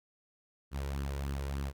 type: tone with flanger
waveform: sawtooth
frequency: 69.3 Hz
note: C#2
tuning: in tune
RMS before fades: -36 dBFS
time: 0.71-1.73 s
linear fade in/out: 50 ms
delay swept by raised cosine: 0.64 to 2.14 ms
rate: 3.4 Hz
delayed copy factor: +0.55
effects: none